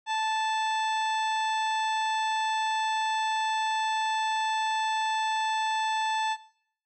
harmonic tone with a mistuned harmonic, 877 Hz, A5, 6 cents flat, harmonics 1 / 2 / 3 / 4 / 5 / 6 / 7 / 9, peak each -27 / -35 / -38 / -36 / -46 / -50 / -47 / -47 dBFS, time 0.06-6.37 s, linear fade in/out 50 ms, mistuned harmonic 5, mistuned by -27 cents, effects noise-tail reverb RT60 0.6 s tail -17 dB re dry

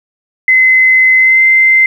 sine tone with pitch glide, 2046 to 2077 Hz, C7 to C7, -39 to -13 cents, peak -4 dBFS, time 0.48-1.86 s, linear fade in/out 2 ms, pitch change +26 cents, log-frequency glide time 1.18-1.43 s, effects 7-bit

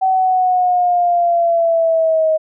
sine linear sweep, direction down, 761 to 628 Hz, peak -11 dBFS, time 0.01-2.38 s, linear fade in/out 20 ms, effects none

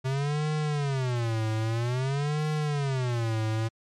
square tone with vibrato, 129.6 Hz, C3, 16 cents flat, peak -26 dBFS, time 0.04-3.69 s, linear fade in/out 20 ms, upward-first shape sine, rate 0.51 Hz, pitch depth 290 cents each way, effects low-pass 7000 Hz 12 dB/octave + MP3 64 kbps

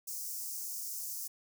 white high-pass noise, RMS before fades -40 dBFS, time 0.07-1.28 s, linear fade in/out 10 ms, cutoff 5200 Hz, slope 48 dB/octave, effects none

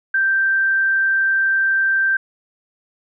sine tone, 1568 Hz, G6, in tune, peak -14 dBFS, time 0.14-2.17 s, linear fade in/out 5 ms, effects none

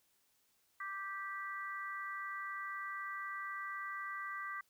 harmonic tone, 392 Hz, G4, in tune, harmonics 3 / 4 / 5, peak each -43 / -46 / -45 dBFS, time 0.8-4.61 s, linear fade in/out 5 ms, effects white hiss -75 dBFS RMS until 4.69 s

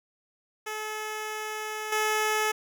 10% pulse tone with level steps, 430 Hz, A4, 40 cents flat, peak -24 / -16 dBFS, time 0.66-2.52 s, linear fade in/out 10 ms, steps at 1.92 s, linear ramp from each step 5 ms, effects none

